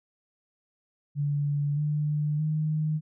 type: tone with pitch steps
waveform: sine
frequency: 144.6 / 149.44 / 154.44 Hz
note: D3 / D3 / D#3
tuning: -27 / +30 / -13 cents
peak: -24 dBFS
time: 1.15-3.01 s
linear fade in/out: 50 ms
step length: 620 ms
effects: none